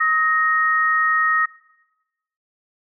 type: tone pair together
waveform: sine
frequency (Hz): 1270.2 / 1864.7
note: D#6 / A#6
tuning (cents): +35 / 0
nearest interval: perfect fifth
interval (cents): 665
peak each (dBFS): -18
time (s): 0-1.46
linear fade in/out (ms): 10
effects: noise-tail reverb RT60 1.0 s tail -20 dB re dry